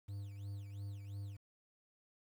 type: tone with tremolo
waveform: triangle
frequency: 100.2 Hz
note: G2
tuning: 38 cents sharp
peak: -39 dBFS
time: 0.08-1.37 s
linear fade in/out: 10 ms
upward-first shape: sine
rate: 2.9 Hz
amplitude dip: 50%
effects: 11-bit